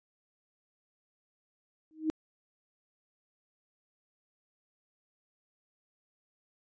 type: tone with exponential growth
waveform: sine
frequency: 314 Hz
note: D#4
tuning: 16 cents sharp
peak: -23 dBFS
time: 1.91-2.1 s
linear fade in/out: 0 ms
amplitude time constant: 40 ms
effects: resampled to 16000 Hz